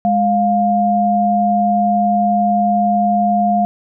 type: tone pair together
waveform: sine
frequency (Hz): 207.1 / 704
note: G#3 / F5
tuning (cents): -5 / +14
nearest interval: octave + major sixth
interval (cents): 2119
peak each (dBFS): -16 / -13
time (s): 0.05-3.65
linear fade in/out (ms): 0
effects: none